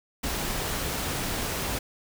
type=noise; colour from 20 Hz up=pink; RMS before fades=-30 dBFS; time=0.23-1.79 s; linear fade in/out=10 ms; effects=none